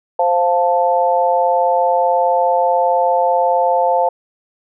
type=chord; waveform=sine; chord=F major; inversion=second; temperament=equal; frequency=523.3 / 698.5 / 880 Hz; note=C5 / F5 / A5; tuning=0 / 0 / 0 cents; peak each=-16 dBFS; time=0.19-4.09 s; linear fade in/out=5 ms; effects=none